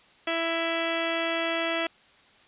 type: harmonic tone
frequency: 331.2 Hz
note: E4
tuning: 8 cents sharp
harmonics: 1 / 2 / 3 / 4 / 5 / 6 / 7 / 8 / 9 / 10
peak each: -33 / -30 / -40 / -35 / -38 / -34 / -38 / -35 / -42 / -35 dBFS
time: 0.27-1.87 s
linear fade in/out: 5 ms
effects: white hiss -57 dBFS RMS until 2.47 s + resampled to 8000 Hz